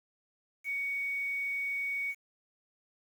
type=tone with quantisation; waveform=sine; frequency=2238 Hz; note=C#7; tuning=16 cents sharp; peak=-31 dBFS; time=0.64-2.15 s; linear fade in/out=50 ms; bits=9; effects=none